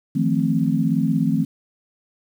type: chord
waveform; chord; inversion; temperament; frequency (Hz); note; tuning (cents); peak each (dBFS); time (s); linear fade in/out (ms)
sine; F dominant seventh; third; equal with one note detuned; 157.83 / 174.61 / 220 / 261.6; Eb3 / F3 / A3 / C4; +25 / 0 / 0 / 0; -22 / -23 / -22 / -22; 0.15-1.45; 10
effects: 8-bit